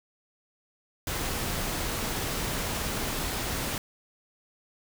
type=noise; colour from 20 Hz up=pink; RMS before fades=-31 dBFS; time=1.07-3.78 s; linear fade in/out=2 ms; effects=none